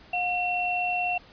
sine tone pair together, 719.9 / 2718 Hz, F#5 / F7, -48 / -48 cents, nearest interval octave + major seventh, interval 2300 cents, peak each -27 / -27 dBFS, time 0.13-1.18 s, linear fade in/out 5 ms, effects pink hiss -52 dBFS RMS until 1.32 s + resampled to 11025 Hz

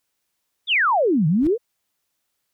sine exponential two-way sweep, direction down then up, 3682 to 146.83 to 506 Hz, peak -15 dBFS, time 0.67-1.58 s, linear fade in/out 50 ms, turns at 1.27 s
brown noise with exponential growth, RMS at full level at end -30 dBFS, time 1.34-1.47 s, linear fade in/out 1 ms, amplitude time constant 28 ms
effects white hiss -75 dBFS RMS until 2.53 s

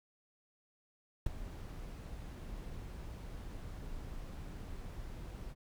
brown noise with ADSR envelope, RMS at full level -32 dBFS, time 1.26-5.55 s, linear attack 5 ms, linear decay 11 ms, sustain -13 dB, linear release 44 ms, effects none

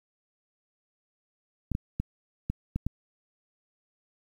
clicks, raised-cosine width 5 ms, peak -16 dBFS, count 6, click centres 1.717 / 1.751 / 2 / 2.5 / 2.76 / 2.866 s, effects 9-bit

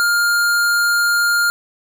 square tone, 1407 Hz, F6, 12 cents sharp, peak -14 dBFS, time 0-1.5 s, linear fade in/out 0 ms, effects none

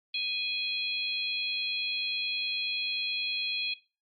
harmonic tone, 830.6 Hz, G#5, in tune, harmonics 3 / 4 / 5, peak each -33 / -33 / -33 dBFS, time 0.14-3.74 s, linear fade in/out 5 ms, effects noise-tail reverb RT60 0.3 s tail -17 dB re dry + MP3 32 kbps

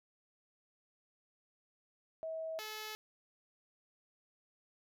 sine / 5% pulse tone pair in turn, 644 / 430.8 Hz, E5 / A4, -41 / -37 cents, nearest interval perfect fifth, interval 696 cents, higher first, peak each -38 / -31 dBFS, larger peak second, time 2.23-2.59 / 2.59-2.95 s, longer neither, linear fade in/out 0 ms, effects none

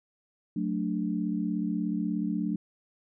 sine chord, D major, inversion first, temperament just, 183.54 / 220.2 / 293.7 Hz, F#3 / A3 / D4, -14 / +2 / 0 cents, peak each -31 / -31 / -32 dBFS, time 0.56-2.56 s, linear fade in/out 5 ms, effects none

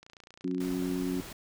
click train, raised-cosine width 0.2 ms, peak -33 dBFS, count 21, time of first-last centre 0.03-0.72 s, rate 29 Hz
harmonic tone, 91 Hz, F#2, 28 cents flat, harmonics 2 / 3 / 4, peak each -35 / -31 / -36 dBFS, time 0.44-1.21 s, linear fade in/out 5 ms
pink noise, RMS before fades -44 dBFS, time 0.6-1.33 s, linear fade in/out 5 ms
effects none

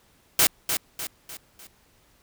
white noise with echo, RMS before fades -18 dBFS, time 0.39-0.47 s, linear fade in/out 2 ms, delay 300 ms, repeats 4, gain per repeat -7 dB, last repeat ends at 1.67 s, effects pink hiss -61 dBFS RMS until 2.22 s

